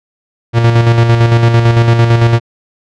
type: tone with tremolo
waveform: 45% pulse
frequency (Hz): 116.54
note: A#2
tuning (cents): 0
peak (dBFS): -4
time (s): 0.53-2.4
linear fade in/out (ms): 50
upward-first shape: square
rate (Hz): 8.9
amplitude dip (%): 45
effects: low-pass 4000 Hz 12 dB/octave